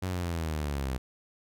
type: linear sweep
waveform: sawtooth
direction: down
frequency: 94.5 to 63 Hz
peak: -26 dBFS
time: 0.02-0.98 s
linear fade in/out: 10 ms
effects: none